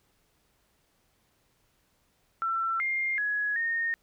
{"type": "tone with pitch steps", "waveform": "sine", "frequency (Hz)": [1343, 2115, 1678, 1842], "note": ["E6", "C7", "G#6", "A#6"], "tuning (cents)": [32, 18, 17, -21], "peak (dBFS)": -26, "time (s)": [2.42, 3.94], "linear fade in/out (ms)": 0, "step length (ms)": 380, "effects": ["pink hiss -70 dBFS RMS until 4.02 s"]}